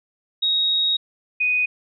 sine tone pair in turn, 3774 / 2489 Hz, A#7 / D#7, +21 / 0 cents, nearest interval perfect fifth, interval 721 cents, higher first, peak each -17 dBFS, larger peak neither, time 0.42-0.97 / 1.4-1.66 s, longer first, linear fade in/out 10 ms, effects none

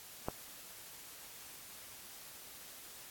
click, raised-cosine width 1 ms, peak -20 dBFS, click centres 0.285 s, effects white hiss -52 dBFS RMS until 3.1 s + AAC 64 kbps

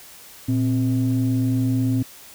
sine tone pair together, 116.62 / 261.6 Hz, A#2 / C4, +1 / 0 cents, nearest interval octave + major second, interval 1399 cents, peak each -19 dBFS, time 0.48-2.03 s, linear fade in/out 10 ms, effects tanh soft clip ceiling -13 dBFS + white hiss -44 dBFS RMS until 2.34 s

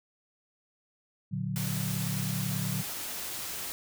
sine chord, Bb augmented, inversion none, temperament equal, 116.54 / 146.83 / 185 Hz, Bb2 / D3 / F#3, 0 / 0 / 0 cents, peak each -35 / -34 / -34 dBFS, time 1.31-2.83 s, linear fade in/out 20 ms
white noise, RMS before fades -37 dBFS, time 1.56-3.72 s, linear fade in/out 0 ms
effects none

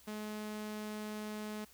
sawtooth tone, 212.6 Hz, G#3, 41 cents sharp, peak -36 dBFS, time 0.07-1.65 s, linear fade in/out 10 ms, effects added 60 Hz sine -70 dBFS peak until 1.73 s + white hiss -62 dBFS RMS until 1.73 s

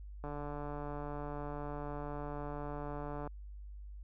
click train, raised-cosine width 1 ms, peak -29 dBFS, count 444, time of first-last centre 0.24-3.274 s, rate 146 Hz, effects added 50 Hz sine -45 dBFS peak until 4.03 s

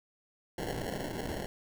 violet noise with sample-and-hold, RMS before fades -37 dBFS, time 0.58-1.46 s, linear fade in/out 2 ms, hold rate 1225 Hz, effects none

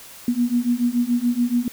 sine beating tone pair, 237.7 / 244.7 Hz, A#3 / B3, +34 / -16 cents, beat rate 7 Hz, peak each -21 / -20 dBFS, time 0.28-1.68 s, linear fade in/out 2 ms, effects white hiss -42 dBFS RMS until 1.72 s

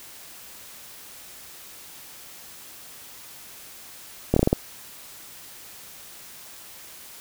slowing click train, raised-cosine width 2 ms, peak -4 dBFS, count 6, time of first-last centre 4.34-4.529 s, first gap 24 ms, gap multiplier 1.23, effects white hiss -44 dBFS RMS until 7.2 s

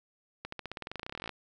accelerating click train, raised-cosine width 0.3 ms, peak -22 dBFS, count 23, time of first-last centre 0.45-1.293 s, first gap 74 ms, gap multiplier 0.93, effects none

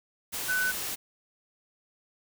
sine tone in noise, 1500 Hz, F#6, 23 cents sharp, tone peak -25 dBFS, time 0.48-0.72 s, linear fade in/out 20 ms, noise white, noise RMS -34 dBFS, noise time 0.32-0.96 s, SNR +6 dB, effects none

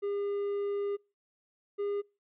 triangle tone pair in turn, 404.3 / 406.2 Hz, G#4 / G#4, -46 / -38 cents, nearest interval unison, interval 8 cents, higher second, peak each -28 dBFS, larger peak neither, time 0.02-0.97 / 1.78-2.02 s, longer first, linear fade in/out 20 ms, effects noise-tail reverb RT60 0.3 s tail -26 dB re dry + resampled to 8000 Hz

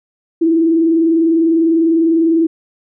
sine tone with vibrato, 327.6 Hz, E4, 11 cents flat, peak -9 dBFS, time 0.41-2.47 s, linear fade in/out 10 ms, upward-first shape sine, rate 20 Hz, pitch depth 59 cents each way, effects none

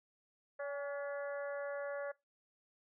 harmonic tone with a mistuned harmonic, 284 Hz, C#4, 42 cents sharp, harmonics 2 / 3 / 4 / 5 / 6 / 7, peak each -39 / -53 / -51 / -50 / -48 / -58 dBFS, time 0.59-2.12 s, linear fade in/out 10 ms, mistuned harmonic 3, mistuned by -49 cents, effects noise-tail reverb RT60 0.2 s tail -21 dB re dry

